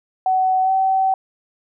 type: tone with pitch glide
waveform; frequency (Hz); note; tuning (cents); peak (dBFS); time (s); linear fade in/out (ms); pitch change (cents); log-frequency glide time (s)
sine; 751 to 765; F#5 to G5; +26 to -42; -14; 0.26-1.14; 2; +32; 0.62-0.71
effects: none